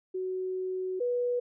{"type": "tone pair in turn", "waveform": "sine", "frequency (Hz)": [372.2, 488.6], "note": ["F#4", "B4"], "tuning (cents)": [10, -19], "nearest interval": "perfect fourth", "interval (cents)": 471, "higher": "second", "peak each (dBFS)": [-30, -26], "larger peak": "second", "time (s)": [[0.14, 1], [1, 1.4]], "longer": "first", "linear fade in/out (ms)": 10, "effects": []}